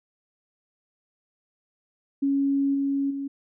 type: tone with level steps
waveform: sine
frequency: 277.2 Hz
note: C#4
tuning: in tune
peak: -20 / -22 / -28 dBFS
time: 2.22-3.28 s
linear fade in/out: 10 ms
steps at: 2.74 / 3.1 s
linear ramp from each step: 10 ms
effects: none

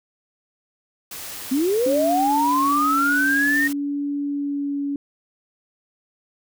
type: noise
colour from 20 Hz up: white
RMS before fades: -34 dBFS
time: 1.11-3.73 s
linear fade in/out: 5 ms
type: linear sweep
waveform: sine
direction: up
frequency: 246.9 to 1864.7 Hz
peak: -17 dBFS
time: 1.51-3.68 s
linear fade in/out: 10 ms
type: tone with vibrato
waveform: sine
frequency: 284.3 Hz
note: C#4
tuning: 44 cents sharp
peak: -22 dBFS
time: 1.86-4.96 s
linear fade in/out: 2 ms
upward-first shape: sine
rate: 0.56 Hz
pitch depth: 10 cents each way
effects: none

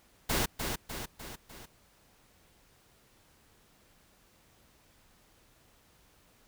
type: noise with echo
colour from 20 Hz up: pink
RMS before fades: -29 dBFS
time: 0.29-0.46 s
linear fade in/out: 10 ms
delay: 300 ms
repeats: 4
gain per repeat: -5 dB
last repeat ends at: 1.66 s
effects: pink hiss -64 dBFS RMS until 6.47 s

